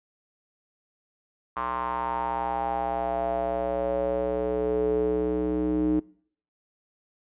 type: tone with band-pass filter sweep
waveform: square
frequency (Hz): 61.74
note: B1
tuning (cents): 0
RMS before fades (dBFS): -27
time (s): 1.56-6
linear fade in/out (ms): 10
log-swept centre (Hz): 1100 to 320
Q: 5.8
effects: noise-tail reverb RT60 0.6 s tail -24 dB re dry + resampled to 8000 Hz